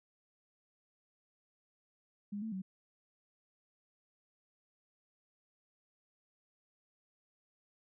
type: tone with pitch steps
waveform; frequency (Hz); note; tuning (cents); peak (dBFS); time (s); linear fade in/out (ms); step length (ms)
sine; 204.3 / 221.8 / 189.1; G#3 / A3 / F#3; -28 / +14 / +38; -37; 2.32-2.62; 10; 100
effects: none